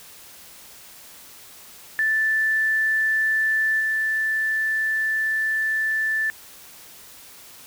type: tone with level steps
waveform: sine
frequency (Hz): 1760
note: A6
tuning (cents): 0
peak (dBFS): -18 / -20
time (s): 1.99-6.3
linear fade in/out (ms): 0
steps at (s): 3.79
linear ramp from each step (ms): 20
effects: white hiss -45 dBFS RMS until 7.66 s